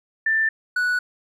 sine / triangle tone pair in turn, 1777 / 1475.2 Hz, A6 / F#6, +17 / -6 cents, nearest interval minor third, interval 323 cents, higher first, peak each -17 dBFS, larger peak neither, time 0.26-0.49 / 0.76-0.99 s, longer neither, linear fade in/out 5 ms, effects none

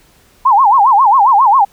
sine tone with vibrato, 932.3 Hz, A#5, in tune, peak -5 dBFS, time 0.45-1.65 s, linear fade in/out 10 ms, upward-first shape sine, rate 7.4 Hz, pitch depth 280 cents each way, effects pink hiss -49 dBFS RMS until 1.72 s

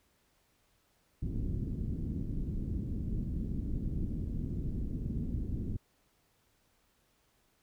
pink low-pass noise, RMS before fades -35 dBFS, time 1.22-5.77 s, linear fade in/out 10 ms, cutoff 280 Hz, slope 24 dB/octave, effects pink hiss -72 dBFS RMS until 7.62 s

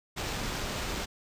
pink noise with sample-and-hold, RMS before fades -34 dBFS, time 0.16-1.06 s, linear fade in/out 20 ms, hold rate 11025 Hz, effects resampled to 32000 Hz

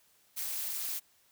blue noise with amplitude modulation, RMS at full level -32 dBFS, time 0.36-1 s, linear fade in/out 20 ms, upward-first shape sine, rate 265 Hz, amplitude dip 95%, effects white hiss -67 dBFS RMS until 1.31 s

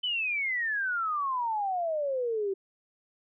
sine exponential sweep, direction down, 3058 to 379.5 Hz, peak -27 dBFS, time 0.03-2.54 s, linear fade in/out 10 ms, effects none

